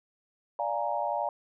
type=chord; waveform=sine; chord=Bb dominant seventh; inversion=first; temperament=equal; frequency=587.3 / 698.5 / 830.6 / 932.3 Hz; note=D5 / F5 / Ab5 / Bb5; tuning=0 / 0 / 0 / 0 cents; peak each=-33 dBFS; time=0.59-1.29 s; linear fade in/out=2 ms; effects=none